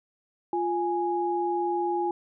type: tone pair together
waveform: sine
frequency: 349.2 / 830.5 Hz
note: F4 / G#5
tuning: 0 / 0 cents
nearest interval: octave + minor third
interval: 1500 cents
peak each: -27 dBFS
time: 0.53-2.11 s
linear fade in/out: 2 ms
effects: none